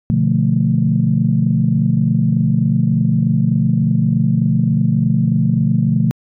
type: chord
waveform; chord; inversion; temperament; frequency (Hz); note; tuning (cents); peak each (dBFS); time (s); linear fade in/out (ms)
sine; B half-diminished seventh; none; equal; 123.47 / 146.83 / 174.61 / 220; B2 / D3 / F3 / A3; 0 / 0 / 0 / 0; -17; 0.1-6.11; 0
effects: tanh soft clip ceiling -1 dBFS